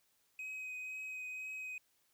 triangle tone with vibrato, 2523 Hz, D#7, 23 cents sharp, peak -40 dBFS, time 0.39-1.78 s, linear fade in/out 2 ms, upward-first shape triangle, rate 2 Hz, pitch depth 14 cents each way, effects white hiss -75 dBFS RMS until 2.13 s

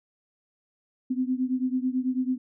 sine beating tone pair, 252.8 / 261.9 Hz, B3 / C4, +41 / +2 cents, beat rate 9.1 Hz, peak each -26 / -28 dBFS, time 1.1-2.38 s, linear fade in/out 10 ms, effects none

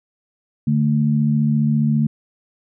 sine tone pair together, 146.83 / 221.6 Hz, D3 / A3, 0 / +13 cents, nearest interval perfect fifth, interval 713 cents, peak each -17 dBFS, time 0.67-2.07 s, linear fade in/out 5 ms, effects none

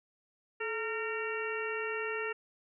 harmonic tone with a mistuned harmonic, 458 Hz, A#4, 31 cents flat, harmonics 1 / 2 / 3 / 4 / 5 / 6, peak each -36 / -45 / -40 / -40 / -44 / -41 dBFS, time 0.6-2.33 s, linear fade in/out 10 ms, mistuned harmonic 1, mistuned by -86 cents, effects none

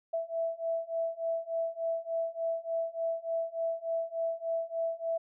sine beating tone pair, 659.3 / 662.7 Hz, E5 / E5, 0 / +9 cents, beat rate 3.4 Hz, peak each -34 / -33 dBFS, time 0.13-5.18 s, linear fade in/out 10 ms, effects none

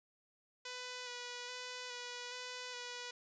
5% pulse tone with vibrato, 493.9 Hz, B4, in tune, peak -32 dBFS, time 0.65-3.11 s, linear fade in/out 5 ms, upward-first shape square, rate 1.2 Hz, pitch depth 16 cents each way, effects resampled to 16000 Hz

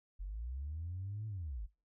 sine linear two-way sweep, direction up then down, 43.49 to 110.5 to 43.49 Hz, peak -38 dBFS, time 0.19-1.67 s, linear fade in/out 20 ms, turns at 1.27 s, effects noise-tail reverb RT60 0.3 s tail -23 dB re dry + tanh soft clip ceiling -34 dBFS

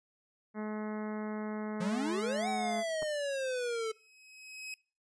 harmonic tone, 213.4 Hz, G#3, 47 cents sharp, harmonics 1 / 2 / 3 / 4 / 5 / 6 / 7 / 8 / 9 / 10, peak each -36 / -42 / -46 / -48 / -50 / -52 / -53 / -54 / -55 / -56 dBFS, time 0.54-2.84 s, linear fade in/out 50 ms
square exponential two-way sweep, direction up then down, 169.2 to 768 to 436.3 Hz, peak -33 dBFS, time 1.8-3.92 s, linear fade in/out 10 ms, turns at 2.48 s
clicks, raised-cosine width 1 ms, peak -31 / -29 dBFS, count 2, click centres 3.022 / 3.029 s
sawtooth tone with exponential growth, 2546 Hz, D#7, 39 cents sharp, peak -35 dBFS, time 3.59-4.74 s, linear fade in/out 1 ms, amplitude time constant 250 ms
effects noise-tail reverb RT60 0.4 s tail -24 dB re dry + resampled to 22050 Hz

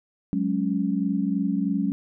sine chord, F# suspended second, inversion none, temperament just, 185 / 208.1 / 277.5 Hz, F#3 / G#3 / C#4, 0 / +4 / +2 cents, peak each -26 dBFS, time 0.33-1.92 s, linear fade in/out 0 ms, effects none

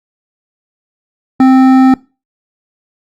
triangle tone with hard clipping, 261.6 Hz, C4, in tune, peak -5 dBFS, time 1.4-1.94 s, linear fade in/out 2 ms, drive 15 dB, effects noise-tail reverb RT60 0.3 s tail -23 dB re dry + Opus 48 kbps

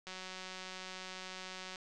click train, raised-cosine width 0.2 ms, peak -28 dBFS, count 315, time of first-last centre 0.07-1.758 s, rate 186 Hz, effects resampled to 24000 Hz + 11-bit

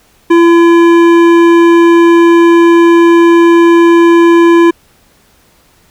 sine tone with hard clipping, 338.6 Hz, E4, 46 cents sharp, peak -4 dBFS, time 0.3-4.71 s, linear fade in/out 10 ms, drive 13 dB, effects pink hiss -48 dBFS RMS until 5.9 s

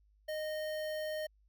square tone with notch filter, 617 Hz, D#5, 15 cents flat, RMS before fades -38 dBFS, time 0.28-1.27 s, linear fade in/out 10 ms, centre 7500 Hz, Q 1.4, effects added 51 Hz sine -65 dBFS peak until 1.48 s

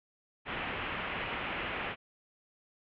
white low-pass noise, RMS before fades -37 dBFS, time 0.45-1.96 s, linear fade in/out 50 ms, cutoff 2900 Hz, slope 48 dB/octave, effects none

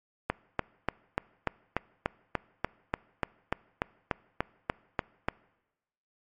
click train, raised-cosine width 0.5 ms, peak -11 dBFS, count 18, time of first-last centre 0.3-5.285 s, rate 3.41 Hz, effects noise-tail reverb RT60 1.0 s tail -23 dB re dry + MP3 48 kbps

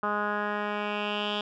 10% pulse tone with low-pass filter sweep, 207.7 Hz, G#3, in tune, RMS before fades -30 dBFS, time 0.03-1.41 s, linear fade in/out 2 ms, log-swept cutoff 1300 to 3400 Hz, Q 4.1, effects none

